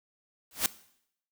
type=noise with exponential growth; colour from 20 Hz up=white; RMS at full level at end=-22 dBFS; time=0.51-0.66 s; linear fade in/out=1 ms; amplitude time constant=32 ms; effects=noise-tail reverb RT60 0.7 s tail -18 dB re dry